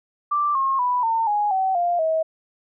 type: tone with pitch steps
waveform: sine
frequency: 1174.7 / 1077.2 / 987.8 / 905.8 / 830.6 / 761.7 / 698.5 / 640.5 Hz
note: D6 / C#6 / B5 / A#5 / G#5 / G5 / F5 / E5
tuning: 0 / -50 / 0 / -50 / 0 / -50 / 0 / -50 cents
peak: -18 dBFS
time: 0.31-2.23 s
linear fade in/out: 10 ms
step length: 240 ms
effects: none